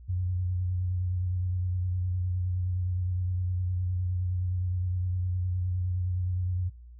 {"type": "tone with vibrato", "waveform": "sine", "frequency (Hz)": 90.8, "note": "F#2", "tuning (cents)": -32, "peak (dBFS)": -26, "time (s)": [0.08, 6.7], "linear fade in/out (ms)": 20, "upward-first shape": "sine", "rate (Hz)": 9.7, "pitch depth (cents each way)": 31, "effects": ["noise-tail reverb RT60 0.4 s tail -24 dB re dry", "added 60 Hz sine -45 dBFS peak until 6.99 s"]}